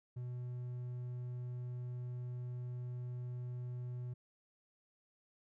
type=tone; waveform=triangle; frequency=123.47 Hz; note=B2; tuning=in tune; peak=-38 dBFS; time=0.16-4.14 s; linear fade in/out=10 ms; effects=none